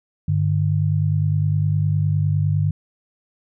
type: tone pair together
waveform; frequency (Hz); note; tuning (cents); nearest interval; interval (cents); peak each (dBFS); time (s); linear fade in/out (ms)
sine; 100 / 149.83; G2 / D3; +35 / +35; perfect fifth; 700; -19; 0.28-2.71; 5
effects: none